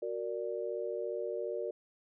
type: chord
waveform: sine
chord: Gb augmented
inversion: none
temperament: equal with one note detuned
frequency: 370 / 464.6 / 587.3 Hz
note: Gb4 / Bb4 / D5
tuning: 0 / -6 / 0 cents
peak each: -39 / -37 / -39 dBFS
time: 0.02-1.71 s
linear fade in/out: 5 ms
effects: none